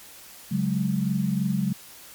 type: chord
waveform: sine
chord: C# suspended fourth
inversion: none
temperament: just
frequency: 138.59 / 184.79 / 207.9 Hz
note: C#3 / F#3 / G#3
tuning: 0 / -2 / +2 cents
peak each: -28 / -25 / -26 dBFS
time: 0.51-1.73 s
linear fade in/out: 10 ms
effects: white hiss -46 dBFS RMS until 2.14 s + MP3 96 kbps